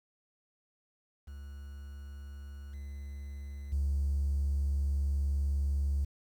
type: tone with level steps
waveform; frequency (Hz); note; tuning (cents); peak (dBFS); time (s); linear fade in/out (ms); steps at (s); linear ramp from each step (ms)
triangle; 70.2; C#2; +22; -40 / -37 / -24; 1.27-6.05; 10; 2.73 / 3.72; 10
effects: tanh soft clip ceiling -24 dBFS + 10-bit